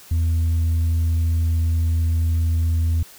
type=tone with tanh clipping; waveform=sine; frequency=82.41 Hz; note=E2; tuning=in tune; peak=-17 dBFS; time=0.11-3.03 s; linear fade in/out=5 ms; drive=2 dB; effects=white hiss -45 dBFS RMS until 3.18 s